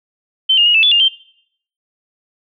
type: tone with pitch steps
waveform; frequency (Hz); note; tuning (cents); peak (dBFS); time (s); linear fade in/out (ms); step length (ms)
sine; 3088 / 2836 / 2880 / 2640 / 3455 / 2815 / 3136; G7 / F7 / F#7 / E7 / A7 / F7 / G7; -27 / +26 / -47 / +2 / -32 / +13 / 0; -8; 0.49-1.085; 10; 85
effects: noise-tail reverb RT60 0.7 s tail -23 dB re dry